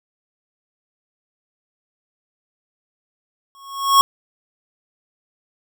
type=tone with exponential growth; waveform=square; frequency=1100 Hz; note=C#6; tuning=14 cents flat; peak=-7 dBFS; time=3.55-4.01 s; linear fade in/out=0 ms; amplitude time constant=100 ms; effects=none